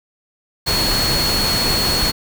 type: tone in noise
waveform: sine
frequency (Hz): 4342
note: C#8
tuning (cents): -37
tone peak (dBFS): -18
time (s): 0.66-2.12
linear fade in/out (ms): 20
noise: pink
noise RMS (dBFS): -20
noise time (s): 0.66-2.12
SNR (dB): -1
effects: none